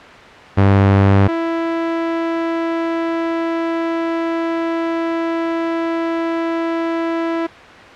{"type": "tone pair in turn", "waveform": "sawtooth", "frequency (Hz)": [98.5, 331.5], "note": ["G2", "E4"], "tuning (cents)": [9, 10], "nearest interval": "octave + major sixth", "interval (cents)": 2101, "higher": "second", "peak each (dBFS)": [-5, -13], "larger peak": "first", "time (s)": [[0.57, 1.28], [1.28, 7.47]], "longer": "second", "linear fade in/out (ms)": 10, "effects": ["white hiss -36 dBFS RMS until 7.95 s", "low-pass 2000 Hz 12 dB/octave"]}